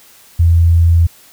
sine tone, 84.1 Hz, E2, 35 cents sharp, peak -6 dBFS, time 0.39-1.07 s, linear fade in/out 10 ms, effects white hiss -44 dBFS RMS until 1.32 s

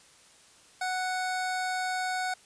25% pulse tone, 740 Hz, F#5, in tune, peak -25 dBFS, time 0.81-2.34 s, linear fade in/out 5 ms, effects white hiss -57 dBFS RMS until 2.45 s + resampled to 22050 Hz

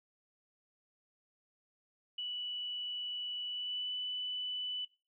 sine tone with pitch glide, 2956 to 2987 Hz, F#7 to F#7, -2 to +16 cents, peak -36 dBFS, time 2.18-4.85 s, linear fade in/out 5 ms, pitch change +18 cents, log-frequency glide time 3.46-3.92 s, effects noise-tail reverb RT60 0.3 s tail -18 dB re dry

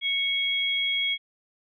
sine tone pair together, 2217 / 3302 Hz, C#7 / G#7, 0 / -11 cents, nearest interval perfect fifth, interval 689 cents, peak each -27 / -25 dBFS, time 0.01-1.18 s, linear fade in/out 50 ms, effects none

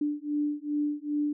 sine beating tone pair, 293.7 / 296.2 Hz, D4 / D4, 0 / +15 cents, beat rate 2.5 Hz, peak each -30 / -30 dBFS, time 0.01-1.33 s, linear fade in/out 5 ms, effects none

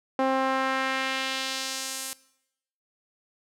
sawtooth tone with band-pass filter sweep, 264.7 Hz, C4, 20 cents sharp, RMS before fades -28 dBFS, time 0.19-2.13 s, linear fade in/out 0 ms, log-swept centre 710 to 9800 Hz, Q 1.1, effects noise-tail reverb RT60 0.8 s tail -20 dB re dry

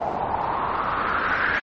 white noise with low-pass filter sweep, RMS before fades -24 dBFS, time 0-1.6 s, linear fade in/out 20 ms, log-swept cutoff 740 to 1700 Hz, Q 4.9, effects MP3 32 kbps

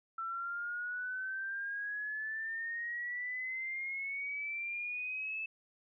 sine exponential sweep, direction up, 1334 to 2629 Hz, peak -36 dBFS, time 0.18-5.46 s, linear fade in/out 5 ms, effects none

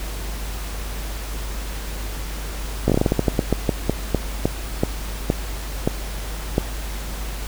slowing click train, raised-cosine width 2 ms, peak -3 dBFS, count 20, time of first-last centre 2.88-6.581 s, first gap 17 ms, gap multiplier 1.23, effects added 50 Hz sine -27 dBFS peak until 7.47 s + pink hiss -34 dBFS RMS until 7.47 s

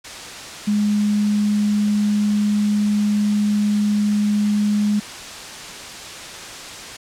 sine tone in noise, 207.9 Hz, G#3, 2 cents sharp, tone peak -15 dBFS, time 0.67-5 s, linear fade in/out 10 ms, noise white, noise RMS -33 dBFS, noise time 0.04-6.97 s, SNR +15 dB, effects low-pass 7000 Hz 12 dB/octave

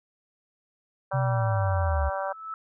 harmonic tone, 193.3 Hz, G3, 24 cents flat, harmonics 3 / 4 / 5 / 6 / 7 / 8, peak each -31 / -33 / -35 / -37 / -38 / -39 dBFS, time 1.11-2.33 s, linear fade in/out 10 ms
sine linear sweep, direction down, 133 to 68.1 Hz, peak -23 dBFS, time 1.13-2.1 s, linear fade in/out 20 ms
sine tone with exponential growth, 1308 Hz, E6, 14 cents flat, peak -30 dBFS, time 1.94-2.54 s, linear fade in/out 1 ms, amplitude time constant 130 ms
effects none

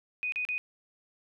sine tone bursts, 2489 Hz, D#7, in tune, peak -29 dBFS, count 3, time 0.23-0.58 s, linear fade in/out 0 ms, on 92 ms, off 37 ms, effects none

